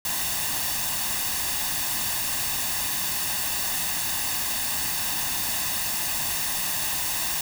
white noise with comb filter, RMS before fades -27 dBFS, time 0.05-7.41 s, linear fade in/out 2 ms, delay 1.1 ms, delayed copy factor +0.6, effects none

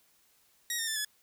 10% pulse tone with pitch steps, 1892 / 1827.6 / 1765.3 / 1705.2 Hz, A#6 / A#6 / A6 / G#6, +25 / -35 / +5 / +45 cents, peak -22 dBFS, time 0.7-1.048 s, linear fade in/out 2 ms, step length 87 ms, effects white hiss -67 dBFS RMS until 1.22 s

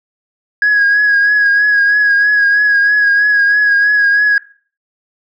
sine tone with vibrato, 1657 Hz, G#6, 4 cents flat, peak -6 dBFS, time 0.62-4.38 s, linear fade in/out 2 ms, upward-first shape triangle, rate 3.1 Hz, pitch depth 38 cents each way, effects noise-tail reverb RT60 0.4 s tail -17 dB re dry + tanh soft clip ceiling -5 dBFS

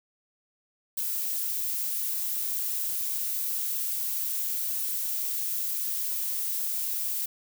violet noise, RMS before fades -30 dBFS, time 0.97-7.26 s, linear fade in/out 5 ms, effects none

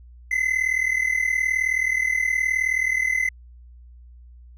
triangle tone pair together, 2023 / 2062 Hz, B6 / C7, +41 / -26 cents, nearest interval unison, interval 33 cents, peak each -21 dBFS, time 0.31-3.29 s, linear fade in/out 5 ms, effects added 60 Hz sine -43 dBFS peak until 4.57 s

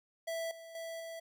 square tone with level steps, 659.3 Hz, E5, in tune, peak -36 / -49 / -41 / -43 dBFS, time 0.27-1.2 s, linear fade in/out 10 ms, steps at 0.51 / 0.75 / 1 s, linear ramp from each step 2 ms, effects none

